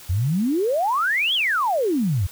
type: exponential two-way sweep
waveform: sine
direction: up then down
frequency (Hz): 81.8 to 3430 to 81.8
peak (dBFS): -18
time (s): 0.09-2.27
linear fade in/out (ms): 10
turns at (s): 1.34
effects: white hiss -43 dBFS RMS until 2.31 s